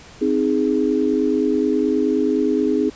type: chord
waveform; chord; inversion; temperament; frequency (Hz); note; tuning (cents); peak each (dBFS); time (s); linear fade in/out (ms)
sine; Ab major; first; equal; 261.6 / 311.1 / 415.3; C4 / Eb4 / Ab4; 0 / 0 / 0; -20; 0.21-2.9; 10
effects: pink hiss -43 dBFS RMS until 2.95 s + resampled to 16000 Hz